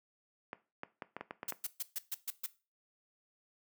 clicks, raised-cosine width 0.5 ms, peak -25 dBFS, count 8, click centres 0.531 / 0.834 / 1.022 / 1.166 / 1.21 / 1.309 / 1.431 / 1.523 s
blue noise bursts, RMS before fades -37 dBFS, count 7, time 1.48-2.463 s, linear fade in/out 5 ms, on 29 ms, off 130 ms
effects noise-tail reverb RT60 0.3 s tail -17 dB re dry + high-pass 200 Hz 12 dB/octave

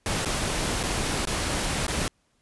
pink noise with dropouts, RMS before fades -27 dBFS, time 0.06-2.08 s, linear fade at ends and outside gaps 1 ms, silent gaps 0.249-0.257 / 0.831-0.836 / 1.253-1.272 / 1.867-1.88 s, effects pink hiss -69 dBFS RMS until 2.41 s + resampled to 24000 Hz

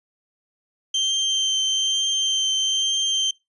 35% pulse tone with vibrato, 3136 Hz, G7, in tune, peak -17 dBFS, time 0.94-3.31 s, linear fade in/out 5 ms, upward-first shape triangle, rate 1.1 Hz, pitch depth 14 cents each way, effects noise-tail reverb RT60 0.2 s tail -23 dB re dry + resampled to 24000 Hz

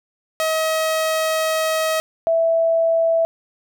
sawtooth / sine tone pair in turn, 636 / 659.3 Hz, D#5 / E5, +38 / 0 cents, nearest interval minor second, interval 62 cents, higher second, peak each -14 dBFS, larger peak neither, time 0.4-2 / 2.27-3.25 s, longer first, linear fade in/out 0 ms, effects none

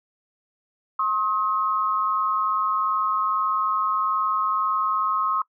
sine tone pair together, 1069 / 1270.6 Hz, C6 / D#6, +37 / +36 cents, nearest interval minor third, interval 299 cents, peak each -23 dBFS, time 0.99-5.42 s, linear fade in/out 5 ms, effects noise-tail reverb RT60 0.1 s tail -22 dB re dry

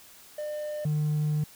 triangle tone pair in turn, 600 / 150.96 Hz, D5 / D3, +37 / +48 cents, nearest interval 2 octaves, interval 2389 cents, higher first, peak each -29 / -21 dBFS, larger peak second, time 0.38-0.85 / 0.85-1.44 s, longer second, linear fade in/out 5 ms, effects tanh soft clip ceiling -19 dBFS + white hiss -52 dBFS RMS until 1.55 s

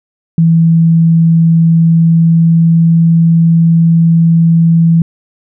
sine tone with pitch glide, 164.81 to 165.76 Hz, E3 to E3, 0 to +10 cents, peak -4 dBFS, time 0.38-5.02 s, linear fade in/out 2 ms, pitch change +10 cents, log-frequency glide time 1.65-3.03 s, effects none

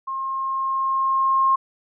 sine tone with level ramp, 1069 Hz, C6, 37 cents sharp, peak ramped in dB -25 to -14 dBFS, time 0.07-1.56 s, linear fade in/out 10 ms, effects none

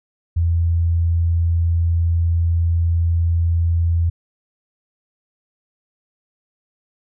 sine tone, 84.2 Hz, E2, 37 cents sharp, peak -14 dBFS, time 0.36-4.1 s, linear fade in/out 10 ms, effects none

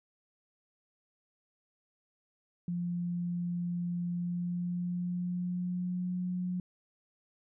sine tone with pitch glide, 174.61 to 180.56 Hz, F3 to F#3, 0 to -42 cents, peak -31 dBFS, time 2.68-6.6 s, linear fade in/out 2 ms, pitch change +58 cents, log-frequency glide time 4.12-6.16 s, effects none

